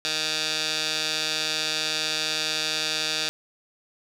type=tone with band-pass filter; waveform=15% pulse; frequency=155.56 Hz; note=D#3; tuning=in tune; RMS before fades=-27 dBFS; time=0.05-3.29 s; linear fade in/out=0 ms; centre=4300 Hz; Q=2.1; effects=none